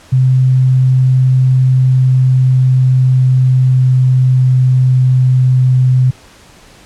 sine tone with pitch glide, 129.4 to 128.06 Hz, C3 to C3, -19 to -37 cents, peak -6 dBFS, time 0.12-6.11 s, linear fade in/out 10 ms, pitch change -18 cents, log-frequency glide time 1.72-5.8 s, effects pink hiss -41 dBFS RMS until 6.85 s + low-pass 9000 Hz 12 dB/octave

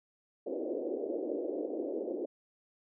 pink band-pass noise, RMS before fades -36 dBFS, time 0.46-2.26 s, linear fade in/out 10 ms, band 290 to 580 Hz, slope 48 dB/octave, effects none

